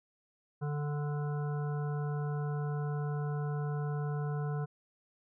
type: harmonic tone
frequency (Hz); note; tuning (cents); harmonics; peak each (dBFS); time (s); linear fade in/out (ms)
146.83; D3; 0; 1 / 3 / 5 / 7 / 9 / 10; -32 / -42 / -46 / -49 / -51 / -52; 0.61-4.66; 20
effects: none